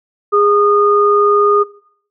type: tone pair together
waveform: sine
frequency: 411.3 / 1226.1 Hz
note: G#4 / D#6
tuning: -17 / -26 cents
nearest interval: octave + perfect fifth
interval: 1891 cents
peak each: -11 dBFS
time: 0.32-1.64 s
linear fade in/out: 20 ms
effects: noise-tail reverb RT60 0.6 s tail -20 dB re dry